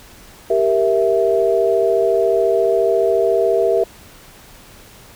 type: chord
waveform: sine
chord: E diminished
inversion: first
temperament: equal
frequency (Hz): 392 / 466.2 / 659.3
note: G4 / Bb4 / E5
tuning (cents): 0 / 0 / 0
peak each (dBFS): -17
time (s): 0.5-3.84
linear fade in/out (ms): 5
effects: pink hiss -43 dBFS RMS until 5.15 s